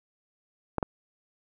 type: clicks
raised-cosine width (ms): 1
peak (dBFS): -12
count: 2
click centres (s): 0.783 / 0.828
effects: none